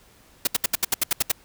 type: noise bursts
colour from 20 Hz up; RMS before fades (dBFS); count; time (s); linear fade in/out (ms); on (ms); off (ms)
white; -20; 10; 0.45-1.318; 5; 22; 72
effects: pink hiss -55 dBFS RMS until 1.44 s